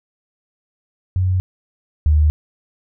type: tone pair in turn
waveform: sine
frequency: 92.5 / 75.92 Hz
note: F#2 / D#2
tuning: 0 / -42 cents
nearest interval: minor third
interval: 342 cents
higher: first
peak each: -14 / -10 dBFS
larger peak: second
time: 1.16-1.4 / 2.06-2.3 s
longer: neither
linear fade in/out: 0 ms
effects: none